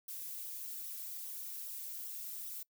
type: noise with flanger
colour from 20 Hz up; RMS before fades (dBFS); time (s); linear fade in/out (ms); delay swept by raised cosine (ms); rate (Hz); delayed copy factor
violet; -44; 0.08-2.63; 5; 0.42 to 4.02; 2.5; -0.7
effects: noise-tail reverb RT60 0.1 s tail -24 dB re dry